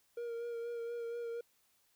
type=tone with vibrato; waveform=triangle; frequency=469.2 Hz; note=A#4; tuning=11 cents sharp; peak=-36 dBFS; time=0.17-1.41 s; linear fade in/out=5 ms; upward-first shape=sine; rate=4.2 Hz; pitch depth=23 cents each way; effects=white hiss -73 dBFS RMS until 1.95 s